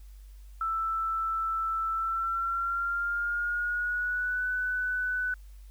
sine tone with pitch glide, 1325 to 1495.9 Hz, E6 to F#6, +9 to +19 cents, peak -27 dBFS, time 0.61-5.34 s, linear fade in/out 2 ms, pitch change +210 cents, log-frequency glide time 1.92-4.46 s, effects added 49 Hz sine -45 dBFS peak until 5.7 s + white hiss -65 dBFS RMS until 5.7 s

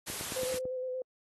white noise, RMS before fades -38 dBFS, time 0.06-0.59 s, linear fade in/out 20 ms
click train, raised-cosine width 2 ms, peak -29 dBFS, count 6, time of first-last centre 0.1-0.654 s, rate 9.03 Hz
sine tone with vibrato, 511 Hz, C5, 41 cents flat, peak -33 dBFS, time 0.36-1.02 s, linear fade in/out 2 ms, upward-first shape square, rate 8.6 Hz, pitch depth 17 cents each way
effects high-pass 60 Hz 12 dB/octave + AAC 32 kbps

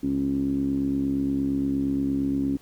10% pulse tone with low-pass filter, 68.6 Hz, C#2, 17 cents flat, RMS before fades -25 dBFS, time 0.03-2.57 s, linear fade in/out 5 ms, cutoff 280 Hz, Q 7.5, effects pink hiss -56 dBFS RMS until 2.61 s

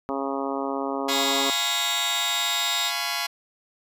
harmonic tone, 137.2 Hz, C#3, 17 cents flat, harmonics 2 / 3 / 4 / 5 / 6 / 7 / 8 / 9, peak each -30 / -32 / -33 / -34 / -35 / -35 / -36 / -37 dBFS, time 0.09-1.5 s, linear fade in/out 0 ms
10% pulse chord, C# dominant seventh, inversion first, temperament just, 693 / 831.5 / 997.9 / 1108.7 Hz, E#5 / G#5 / B5 / C#6, -14 / +2 / +18 / 0 cents, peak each -23 dBFS, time 1.08-3.27 s, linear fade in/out 10 ms
35% pulse tone, 3729 Hz, A#7, in tune, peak -23 dBFS, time 1.08-2.92 s, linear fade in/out 50 ms
effects resampled to 32000 Hz

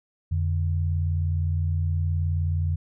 sine tone pair together, 86.93 / 146.2 Hz, F2 / D3, -7 / -7 cents, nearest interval major sixth, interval 900 cents, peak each -22 / -30 dBFS, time 0.31-2.76 s, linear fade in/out 10 ms, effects none

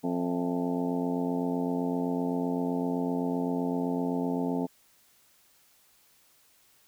harmonic tone with a mistuned harmonic, 87.8 Hz, F2, 10 cents sharp, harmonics 2 / 3 / 4 / 5 / 6 / 7 / 8 / 9 / 10, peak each -34 / -29 / -41 / -35 / -43 / -46 / -39 / -43 / -41 dBFS, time 0.03-4.67 s, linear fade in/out 20 ms, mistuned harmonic 8, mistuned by -81 cents, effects white hiss -63 dBFS RMS until 6.87 s

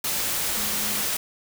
sine tone in noise, 209.7 Hz, G#3, 17 cents sharp, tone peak -37 dBFS, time 0.57-1.02 s, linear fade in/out 5 ms, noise white, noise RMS -26 dBFS, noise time 0.04-1.17 s, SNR -14 dB, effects none

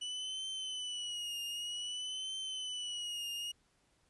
40% pulse tone with vibrato, 2960 Hz, F#7, in tune, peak -37 dBFS, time 0.01-3.52 s, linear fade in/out 10 ms, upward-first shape triangle, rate 0.53 Hz, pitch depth 83 cents each way, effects pink hiss -73 dBFS RMS until 4.09 s + resampled to 24000 Hz

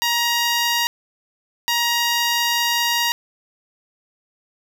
10% pulse tone pair in turn, 945 / 945 Hz, A#5 / A#5, +23 / +23 cents, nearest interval unison, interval 0 cents, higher neither, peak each -9 dBFS, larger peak neither, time 0.02-0.87 / 1.68-3.12 s, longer second, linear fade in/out 0 ms, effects none

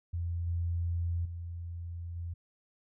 sine tone with level steps, 85.5 Hz, F2, 36 cents flat, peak -31 / -29 / -37 / -35 dBFS, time 0.13-2.34 s, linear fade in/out 10 ms, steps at 0.47 / 1.25 / 2.16 s, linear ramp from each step 5 ms, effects none

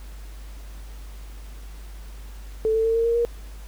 sine tone with pitch steps, 440 / 446.1 / 452.4 / 458.7 / 465.1 / 471.6 Hz, A4 / A4 / A4 / A#4 / A#4 / A#4, 0 / +24 / +48 / -28 / -4 / +20 cents, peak -18 dBFS, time 2.65-3.25 s, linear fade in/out 0 ms, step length 100 ms, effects added 50 Hz sine -36 dBFS peak until 3.67 s + pink hiss -50 dBFS RMS until 3.67 s

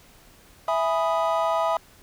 triangle chord, E major seventh, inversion none, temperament equal, 659.3 / 830.6 / 987.8 / 1244.5 Hz, E5 / G#5 / B5 / D#6, 0 / 0 / 0 / 0 cents, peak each -22 / -27 / -25 / -26 dBFS, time 0.68-1.77 s, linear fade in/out 2 ms, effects pink hiss -53 dBFS RMS until 2.02 s

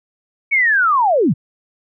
sine linear sweep, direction down, 2265 to 103.83 Hz, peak -11 dBFS, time 0.51-1.34 s, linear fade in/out 20 ms, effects none

